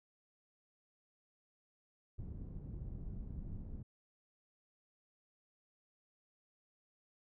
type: low-pass noise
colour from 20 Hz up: pink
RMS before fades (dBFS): -45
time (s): 2.18-3.83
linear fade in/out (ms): 10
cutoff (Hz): 170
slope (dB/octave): 12
effects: none